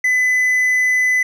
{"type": "tone", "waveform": "triangle", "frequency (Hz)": 2007, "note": "B6", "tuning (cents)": 27, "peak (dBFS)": -11, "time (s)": [0.04, 1.23], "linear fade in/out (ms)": 5, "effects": []}